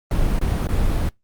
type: noise with dropouts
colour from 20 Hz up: brown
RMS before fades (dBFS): -19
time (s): 0.11-1.09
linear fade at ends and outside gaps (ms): 2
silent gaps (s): 0.39-0.413 / 0.672-0.688
effects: noise-tail reverb RT60 0.2 s tail -26 dB re dry + Opus 32 kbps